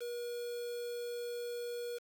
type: tone with quantisation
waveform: triangle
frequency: 479.8 Hz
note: A#4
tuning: 50 cents sharp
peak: -36 dBFS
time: 0-1.99 s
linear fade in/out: 20 ms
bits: 8
effects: none